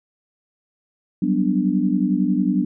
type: chord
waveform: sine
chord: G major seventh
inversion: third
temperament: equal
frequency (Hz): 185 / 196 / 246.9 / 293.7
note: F#3 / G3 / B3 / D4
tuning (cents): 0 / 0 / 0 / 0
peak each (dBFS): -22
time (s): 1.22-2.65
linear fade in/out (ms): 5
effects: none